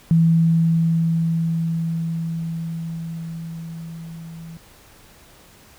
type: tone with level ramp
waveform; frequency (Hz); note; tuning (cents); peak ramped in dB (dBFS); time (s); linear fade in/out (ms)
sine; 164.81; E3; 0; -11 to -34; 0.11-4.57; 0
effects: pink hiss -49 dBFS RMS until 5.78 s